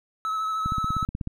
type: tone with vibrato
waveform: triangle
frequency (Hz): 1295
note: E6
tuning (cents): -31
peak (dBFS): -23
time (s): 0.25-1.05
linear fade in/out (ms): 0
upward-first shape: sine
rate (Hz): 13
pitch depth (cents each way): 22
type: click train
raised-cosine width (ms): 5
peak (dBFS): -17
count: 11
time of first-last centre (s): 0.66-1.273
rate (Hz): 16.3
effects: none